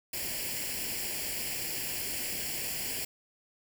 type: noise with comb filter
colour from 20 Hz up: white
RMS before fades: -35 dBFS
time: 0.13-3.05 s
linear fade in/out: 5 ms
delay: 0.4 ms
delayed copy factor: +0.75
effects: none